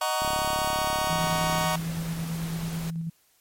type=chord; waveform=sawtooth; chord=D# minor seventh; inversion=none; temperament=just; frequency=622.3 / 746.7 / 933.4 / 1120.1 Hz; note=D#5 / F#5 / A#5 / C#6; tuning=0 / +16 / +2 / +18 cents; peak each=-26 dBFS; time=0.01-1.76 s; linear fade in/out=5 ms
type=click train; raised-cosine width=3 ms; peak=-23 dBFS; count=51; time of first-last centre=0.22-1.64 s; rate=35.2 Hz
type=tone with tremolo; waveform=sine; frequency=164.81 Hz; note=E3; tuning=in tune; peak=-27 dBFS; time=1.09-3.1 s; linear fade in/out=10 ms; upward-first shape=square; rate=9.1 Hz; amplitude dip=30%
type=noise; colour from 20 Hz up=pink; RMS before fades=-39 dBFS; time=1.19-2.9 s; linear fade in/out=0 ms
effects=white hiss -64 dBFS RMS until 3.4 s + MP3 64 kbps